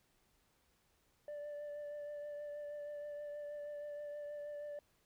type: tone with vibrato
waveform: sine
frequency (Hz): 587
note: D5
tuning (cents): -1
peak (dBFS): -40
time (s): 1.28-4.79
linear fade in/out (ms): 2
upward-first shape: triangle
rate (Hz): 6.3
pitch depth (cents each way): 20
effects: tanh soft clip ceiling -42 dBFS + pink hiss -75 dBFS RMS until 5.05 s